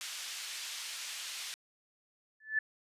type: band-pass noise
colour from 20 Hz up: pink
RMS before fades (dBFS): -42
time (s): 0.01-1.54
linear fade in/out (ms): 0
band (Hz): 2600 to 7900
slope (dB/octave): 12
type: tone with exponential growth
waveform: sine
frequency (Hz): 1744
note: A6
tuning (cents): -16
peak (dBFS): -24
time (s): 2.4-2.59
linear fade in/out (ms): 5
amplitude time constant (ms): 41
effects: resampled to 32000 Hz